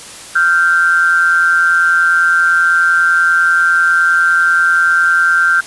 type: tone pair together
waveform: sine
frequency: 1388.9 / 1559 Hz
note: F6 / G6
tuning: -10 / -10 cents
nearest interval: major second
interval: 200 cents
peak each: -11 dBFS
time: 0.35-5.61 s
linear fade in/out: 10 ms
effects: white hiss -32 dBFS RMS until 5.66 s + resampled to 24000 Hz